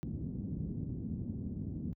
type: low-pass noise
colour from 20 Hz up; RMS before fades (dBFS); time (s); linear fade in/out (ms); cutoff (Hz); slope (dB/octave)
white; -38; 0.03-1.93; 0; 240; 24
effects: high-pass 60 Hz 12 dB/octave